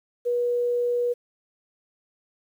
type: tone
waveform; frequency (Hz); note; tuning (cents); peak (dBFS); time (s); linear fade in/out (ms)
sine; 484; B4; -35; -21; 0.25-1.14; 20
effects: 9-bit